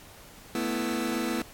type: chord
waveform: sawtooth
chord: A suspended second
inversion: none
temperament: just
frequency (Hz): 220 / 247.5 / 330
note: A3 / B3 / E4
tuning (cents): 0 / +4 / +2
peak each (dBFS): -29 / -27 / -27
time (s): 0.55-1.42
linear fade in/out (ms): 2
effects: pink hiss -50 dBFS RMS until 1.53 s + AAC 64 kbps